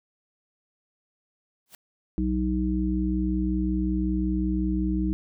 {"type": "noise with exponential growth", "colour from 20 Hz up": "white", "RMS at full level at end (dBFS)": -41, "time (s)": [1.66, 1.75], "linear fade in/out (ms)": 1, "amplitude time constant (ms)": 18}
{"type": "harmonic tone", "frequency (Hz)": 62.7, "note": "B1", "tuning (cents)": 27, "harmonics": [1, 3, 5], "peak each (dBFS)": [-27, -27, -27], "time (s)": [2.18, 5.13], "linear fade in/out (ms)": 0}
{"effects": []}